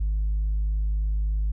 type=tone with tanh clipping; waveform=triangle; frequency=51.7 Hz; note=G#1; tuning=7 cents flat; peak=-22 dBFS; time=0-1.52 s; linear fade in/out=10 ms; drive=6 dB; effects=none